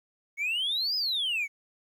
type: exponential two-way sweep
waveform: triangle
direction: up then down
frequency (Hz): 2179 to 5110 to 2179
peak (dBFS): -24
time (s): 0.37-1.48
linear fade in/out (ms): 50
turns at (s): 0.96
effects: tanh soft clip ceiling -22 dBFS + 11-bit